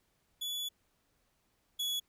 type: tone pair in turn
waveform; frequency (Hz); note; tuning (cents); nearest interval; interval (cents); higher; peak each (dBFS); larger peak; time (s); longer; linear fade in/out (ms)
40% pulse; 3423 / 3386; A7 / G#7; -48 / +33; unison; 19; first; -34 / -31; second; 0.41-0.69 / 1.79-2; first; 10
effects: pink hiss -75 dBFS RMS until 2.08 s